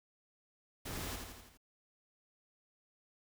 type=noise with echo; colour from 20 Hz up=pink; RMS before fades=-43 dBFS; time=0.85-1.16 s; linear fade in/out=10 ms; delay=83 ms; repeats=5; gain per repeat=-4 dB; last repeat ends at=1.575 s; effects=none